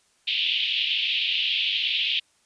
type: band-pass noise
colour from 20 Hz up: white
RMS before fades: -25 dBFS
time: 0.27-2.2 s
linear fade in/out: 10 ms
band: 2600 to 3500 Hz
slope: 48 dB/octave
effects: white hiss -64 dBFS RMS until 2.45 s + resampled to 22050 Hz